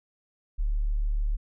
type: tone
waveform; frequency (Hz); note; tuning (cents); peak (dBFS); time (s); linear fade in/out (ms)
sine; 36.71; D1; 0; -23; 0.58-1.37; 20
effects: none